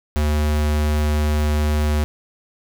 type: tone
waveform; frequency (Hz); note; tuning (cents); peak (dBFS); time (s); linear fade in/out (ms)
square; 75.2; D2; +42; -17; 0.16-2.04; 0
effects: none